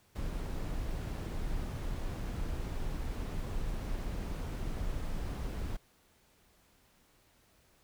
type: noise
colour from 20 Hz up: brown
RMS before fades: -36 dBFS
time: 0.15-5.77 s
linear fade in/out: 10 ms
effects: pink hiss -67 dBFS RMS until 7.83 s